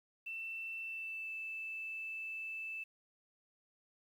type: tone with pitch glide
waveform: sine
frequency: 2673 to 2638 Hz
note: E7 to E7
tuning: +23 to +1 cents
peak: -40 dBFS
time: 0.26-2.84 s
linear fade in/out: 10 ms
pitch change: -22 cents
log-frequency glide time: 0.81-1.3 s
effects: 11-bit